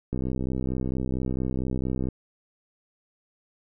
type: click train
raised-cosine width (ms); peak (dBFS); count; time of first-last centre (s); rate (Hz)
3; -16; 127; 0.13-2.087; 64.4
effects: none